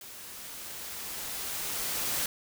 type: noise with level ramp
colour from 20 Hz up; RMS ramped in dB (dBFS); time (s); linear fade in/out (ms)
white; -46 to -30; 0.01-2.26; 2
effects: none